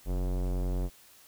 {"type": "tone with low-pass filter", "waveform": "square", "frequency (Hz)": 45.48, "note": "F#1", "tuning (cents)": -29, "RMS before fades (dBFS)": -30, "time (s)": [0.05, 0.9], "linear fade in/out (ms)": 50, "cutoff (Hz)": 590, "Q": 1.1, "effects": ["white hiss -57 dBFS RMS until 1.27 s"]}